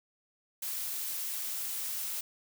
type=noise; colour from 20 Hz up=blue; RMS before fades=-36 dBFS; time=0.62-2.21 s; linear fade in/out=5 ms; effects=none